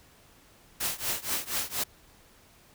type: noise with tremolo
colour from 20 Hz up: white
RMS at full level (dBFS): -28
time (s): 0.8-1.84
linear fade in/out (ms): 10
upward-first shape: triangle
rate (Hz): 4.2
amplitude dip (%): 95
effects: pink hiss -58 dBFS RMS until 2.74 s